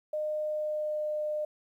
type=tone with pitch glide; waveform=sine; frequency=610 to 605.1 Hz; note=D#5 to D#5; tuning=-34 to -48 cents; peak=-29 dBFS; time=0.13-1.45 s; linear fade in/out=5 ms; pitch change=-14 cents; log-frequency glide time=0.43-1.22 s; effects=11-bit